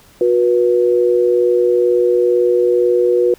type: tone pair together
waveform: sine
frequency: 362.9 / 485.1 Hz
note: F#4 / B4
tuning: -34 / -31 cents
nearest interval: perfect fourth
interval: 503 cents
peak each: -13 dBFS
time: 0.21-3.34 s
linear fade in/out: 2 ms
effects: pink hiss -47 dBFS RMS until 3.38 s